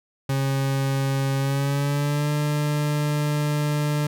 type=tone with pitch glide; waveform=40% pulse; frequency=136.1 to 148.42 Hz; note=C#3 to D3; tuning=-31 to +19 cents; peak=-20 dBFS; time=0.29-4.07 s; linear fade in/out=5 ms; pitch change=+150 cents; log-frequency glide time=1.38-2.3 s; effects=none